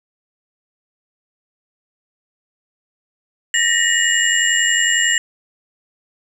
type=tone cluster; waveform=sine; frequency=1815 / 1906 / 2893 / 7360 Hz; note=A#6 / A#6 / F#7 / A#8; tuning=-47 / +38 / -40 / -23 cents; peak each=-19 dBFS; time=3.54-5.18 s; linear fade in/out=2 ms; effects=7-bit